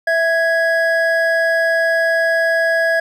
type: tone pair together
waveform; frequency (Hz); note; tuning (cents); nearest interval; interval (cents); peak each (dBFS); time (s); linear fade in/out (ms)
triangle; 659.3 / 1661.3; E5 / G#6; 0 / 0; octave + major third; 1600; -14; 0.07-3; 5
effects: none